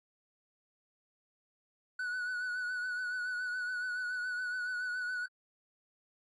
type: tone with vibrato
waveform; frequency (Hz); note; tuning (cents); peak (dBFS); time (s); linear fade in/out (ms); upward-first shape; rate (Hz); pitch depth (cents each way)
triangle; 1480; F#6; 0; -32; 1.99-5.26; 5; triangle; 7.1; 44
effects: AAC 32 kbps